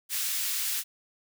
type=high-pass noise; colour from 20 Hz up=white; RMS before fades=-30 dBFS; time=0.09-0.84 s; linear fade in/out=50 ms; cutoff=2000 Hz; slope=12 dB/octave; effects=none